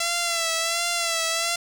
5% pulse tone with vibrato, 673 Hz, E5, 36 cents sharp, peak -11 dBFS, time 0-1.56 s, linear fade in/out 5 ms, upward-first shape sine, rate 1.4 Hz, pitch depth 48 cents each way, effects 7-bit

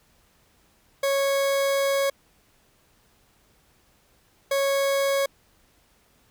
40% pulse tone pair in turn, 552 / 552 Hz, C#5 / C#5, -7 / -7 cents, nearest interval unison, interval 0 cents, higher neither, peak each -20 dBFS, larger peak neither, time 1.03-2.1 / 4.51-5.26 s, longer first, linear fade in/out 5 ms, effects pink hiss -62 dBFS RMS until 6.3 s

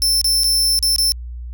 sawtooth tone with dropouts, 5330 Hz, E8, 18 cents sharp, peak -11 dBFS, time 0.02-1.12 s, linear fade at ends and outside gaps 0 ms, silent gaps 0.214-0.244 / 0.435-0.442 / 0.79-0.827 / 0.961-0.983 s, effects added 60 Hz sine -27 dBFS peak until 1.53 s

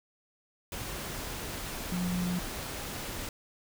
sine tone in noise, 179 Hz, F3, 43 cents sharp, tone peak -29 dBFS, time 1.92-2.39 s, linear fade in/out 2 ms, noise pink, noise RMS -38 dBFS, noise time 0.72-3.29 s, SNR +6 dB, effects none

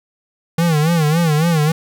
square tone with vibrato, 160 Hz, D#3, 49 cents sharp, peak -13 dBFS, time 0.58-1.72 s, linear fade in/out 5 ms, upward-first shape sine, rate 3.6 Hz, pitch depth 130 cents each way, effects 9-bit

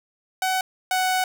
sawtooth tone pair in turn, 751 / 744.1 Hz, F#5 / F#5, +26 / +10 cents, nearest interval unison, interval 16 cents, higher first, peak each -17 / -16 dBFS, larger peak second, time 0.42-0.61 / 0.91-1.24 s, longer second, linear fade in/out 2 ms, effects none

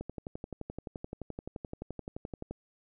click train, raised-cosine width 2 ms, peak -25 dBFS, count 30, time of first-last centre 0.01-2.51 s, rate 11.6 Hz, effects none

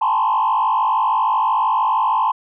sine tone with frequency modulation, 955 Hz, A#5, 42 cents sharp, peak -13 dBFS, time 0.01-2.32 s, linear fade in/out 10 ms, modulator 53 Hz, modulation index 2.2, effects tanh soft clip ceiling -11 dBFS

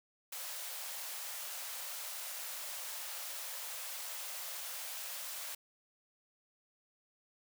white high-pass noise, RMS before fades -43 dBFS, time 0.32-5.55 s, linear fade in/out 5 ms, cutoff 500 Hz, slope 96 dB/octave, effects none

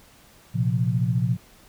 sine chord, Bb suspended second, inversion none, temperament equal, 116.54 / 130.81 / 174.61 Hz, Bb2 / C3 / F3, 0 / 0 / 0 cents, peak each -23 / -24 / -26 dBFS, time 0.54-1.37 s, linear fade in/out 20 ms, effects pink hiss -53 dBFS RMS until 1.68 s

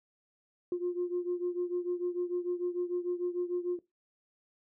sine beating tone pair, 352.7 / 359.4 Hz, F4 / F4, +17 / +50 cents, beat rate 6.7 Hz, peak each -31 / -34 dBFS, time 0.72-3.79 s, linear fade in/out 2 ms, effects noise-tail reverb RT60 0.2 s tail -18 dB re dry + tanh soft clip ceiling -24 dBFS

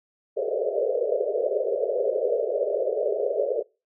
pink band-pass noise, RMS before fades -25 dBFS, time 0.36-3.63 s, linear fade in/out 20 ms, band 400 to 630 Hz, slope 96 dB/octave, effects noise-tail reverb RT60 0.3 s tail -24 dB re dry

